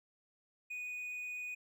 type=tone; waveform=triangle; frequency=2477 Hz; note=D#7; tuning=8 cents flat; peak=-38 dBFS; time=0.7-1.55 s; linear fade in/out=10 ms; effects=none